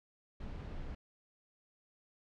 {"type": "noise", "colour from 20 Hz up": "brown", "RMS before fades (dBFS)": -43, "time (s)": [0.4, 0.95], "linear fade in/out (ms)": 5, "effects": ["low-pass 4000 Hz 12 dB/octave"]}